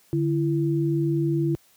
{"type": "tone pair together", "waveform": "sine", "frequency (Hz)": [146.83, 334.1], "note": ["D3", "E4"], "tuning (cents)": [0, 23], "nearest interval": "octave + major second", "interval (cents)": 1423, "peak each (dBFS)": -23, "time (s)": [0.13, 1.55], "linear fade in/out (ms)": 0, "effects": ["white hiss -59 dBFS RMS until 1.76 s", "high-pass 60 Hz 12 dB/octave"]}